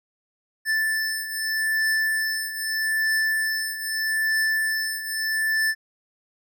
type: beating tone pair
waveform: square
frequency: 1760 / 1760.8 Hz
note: A6 / A6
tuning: 0 / +1 cents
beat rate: 0.8 Hz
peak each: -24 / -29 dBFS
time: 0.65-5.75 s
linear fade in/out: 50 ms
effects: none